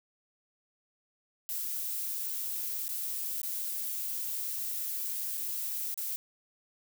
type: noise with dropouts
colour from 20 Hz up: violet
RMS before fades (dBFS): -35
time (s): 1.49-6.16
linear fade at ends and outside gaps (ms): 0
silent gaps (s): 2.881-2.891 / 3.417-3.432 / 5.373-5.377 / 5.942-5.976
effects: none